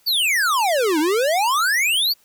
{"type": "exponential two-way sweep", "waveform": "square", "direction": "down then up", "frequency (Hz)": [4725, 293.7, 4725], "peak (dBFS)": -17, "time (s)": [0.06, 2.14], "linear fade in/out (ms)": 20, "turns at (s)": 0.99, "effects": ["white hiss -58 dBFS RMS until 2.24 s"]}